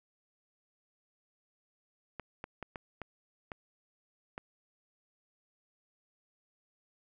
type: clicks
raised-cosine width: 0.5 ms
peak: -25 dBFS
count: 7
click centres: 2.197 / 2.441 / 2.627 / 2.758 / 3.017 / 3.518 / 4.379 s
effects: none